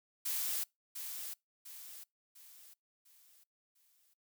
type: noise with echo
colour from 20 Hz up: blue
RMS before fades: -36 dBFS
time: 0.25-0.64 s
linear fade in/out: 10 ms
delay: 700 ms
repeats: 5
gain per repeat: -7 dB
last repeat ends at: 4.14 s
effects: noise-tail reverb RT60 0.2 s tail -25 dB re dry